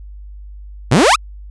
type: exponential sweep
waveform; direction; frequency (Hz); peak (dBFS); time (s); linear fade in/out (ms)
sawtooth; up; 103.83 to 1396.9; -4; 0.91-1.16; 10
effects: added 50 Hz sine -31 dBFS peak until 1.5 s + resampled to 22050 Hz